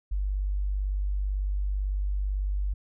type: tone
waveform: sine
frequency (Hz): 49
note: G1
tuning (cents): 0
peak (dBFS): -25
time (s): 0.11-2.74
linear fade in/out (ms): 10
effects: none